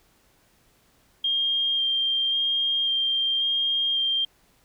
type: tone with vibrato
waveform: sine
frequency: 3200 Hz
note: G7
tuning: 35 cents sharp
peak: -21 dBFS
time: 1.24-4.25 s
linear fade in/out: 5 ms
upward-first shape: square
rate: 0.92 Hz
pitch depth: 10 cents each way
effects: pink hiss -62 dBFS RMS until 4.64 s